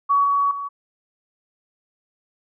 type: tone with level steps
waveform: sine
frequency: 1128 Hz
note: C#6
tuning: 30 cents sharp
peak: -14 / -16 / -26 dBFS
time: 0.09-0.69 s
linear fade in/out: 20 ms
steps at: 0.24 / 0.51 s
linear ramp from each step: 2 ms
effects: none